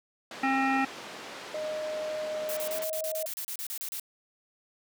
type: band-pass noise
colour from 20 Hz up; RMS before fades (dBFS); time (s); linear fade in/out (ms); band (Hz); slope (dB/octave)
pink; -43; 0.31-2.84; 2; 340 to 5100; 12
type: harmonic tone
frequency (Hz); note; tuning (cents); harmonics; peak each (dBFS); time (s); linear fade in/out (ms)
267.9; C4; +41; 1 / 3 / 5 / 7 / 9 / 10; -28 / -28 / -33 / -32 / -36 / -40; 0.43-0.85; 5
type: tone with pitch glide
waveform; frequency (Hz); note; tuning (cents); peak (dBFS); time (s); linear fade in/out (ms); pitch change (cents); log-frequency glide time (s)
sine; 617 to 631.8; D#5 to D#5; -15 to +26; -31; 1.54-3.26; 5; +41; 2.68-2.75
type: noise bursts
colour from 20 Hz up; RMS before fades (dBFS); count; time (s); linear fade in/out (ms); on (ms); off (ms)
blue; -36; 14; 2.49-3.997; 0; 77; 33
effects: none